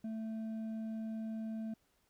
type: tone with hard clipping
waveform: sine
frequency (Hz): 221.3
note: A3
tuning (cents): +10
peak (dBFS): -39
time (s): 0.04-1.74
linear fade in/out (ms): 5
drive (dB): 4
effects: pink hiss -75 dBFS RMS until 2.09 s